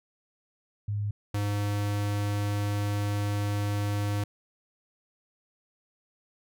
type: tone pair in turn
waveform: sine / square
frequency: 103.4 / 102.57 Hz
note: G#2 / G#2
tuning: -7 / -21 cents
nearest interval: unison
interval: 14 cents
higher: first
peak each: -27 dBFS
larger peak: neither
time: 0.88-1.11 / 1.34-4.24 s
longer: second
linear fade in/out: 5 ms
effects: none